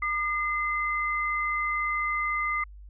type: tone pair together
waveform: sine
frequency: 1207 / 2061 Hz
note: D6 / C7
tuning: +47 / -27 cents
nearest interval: major sixth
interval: 926 cents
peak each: -28 dBFS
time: 0.02-2.64 s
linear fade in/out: 5 ms
effects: added 50 Hz sine -43 dBFS peak until 2.89 s